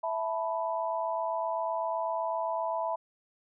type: chord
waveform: sine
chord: E suspended fourth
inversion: none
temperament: equal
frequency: 659.3 / 880 / 987.8 Hz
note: E5 / A5 / B5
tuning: 0 / 0 / 0 cents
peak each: -32 / -35 / -33 dBFS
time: 0.03-2.96 s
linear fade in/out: 10 ms
effects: none